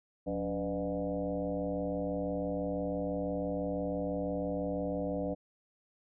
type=tone with frequency modulation; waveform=sine; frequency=392 Hz; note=G4; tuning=in tune; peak=-31 dBFS; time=0.26-5.35 s; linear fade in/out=20 ms; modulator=106 Hz; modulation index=2.5; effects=none